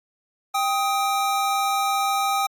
square tone pair together, 790 / 1256 Hz, G5 / D#6, +13 / +16 cents, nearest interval minor sixth, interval 803 cents, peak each -23 / -25 dBFS, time 0.54-2.47 s, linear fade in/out 10 ms, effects AAC 64 kbps

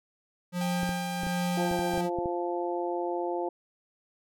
square tone with tremolo, 177.6 Hz, F3, 29 cents sharp, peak -28 dBFS, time 0.52-2.1 s, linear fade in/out 50 ms, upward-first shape sine, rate 1.3 Hz, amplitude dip 50%
sawtooth tone with pitch glide, 798 to 791.1 Hz, G5 to G5, +31 to +16 cents, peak -30 dBFS, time 0.61-2.01 s, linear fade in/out 2 ms, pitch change -15 cents, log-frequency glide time 1.63-1.69 s
clicks, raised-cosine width 3 ms, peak -24 dBFS, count 10, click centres 0.832 / 0.892 / 1.234 / 1.268 / 1.713 / 1.791 / 1.938 / 1.977 / 2.187 / 2.258 s
harmonic tone, 174.61 Hz, F3, in tune, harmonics 2 / 3 / 4 / 5, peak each -31 / -35 / -35 / -36 dBFS, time 1.57-3.49 s, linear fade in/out 5 ms
effects none

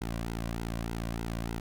sawtooth tone with flanger, 57 Hz, A#1, 38 cents flat, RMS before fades -35 dBFS, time 0.01-1.6 s, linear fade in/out 5 ms, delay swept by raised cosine 1.7 to 2.35 ms, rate 3.3 Hz, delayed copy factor -0.7, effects none

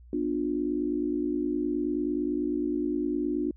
sine chord, B diminished, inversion none, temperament just, 246.9 / 296.3 / 355.6 Hz, B3 / D4 / F4, 0 / +15 / +31 cents, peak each -33 / -28 / -31 dBFS, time 0.13-3.51 s, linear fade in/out 2 ms, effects added 60 Hz sine -48 dBFS peak until 3.56 s

